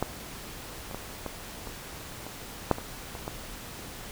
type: clicks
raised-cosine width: 1 ms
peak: -12 / -27 / -20 / -19 / -26 / -26 / -6 / -22 / -24 / -19 dBFS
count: 10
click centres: 0.026 / 0.912 / 0.946 / 1.263 / 1.673 / 2.266 / 2.713 / 2.784 / 3.152 / 3.279 s
effects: pink hiss -42 dBFS RMS until 4.11 s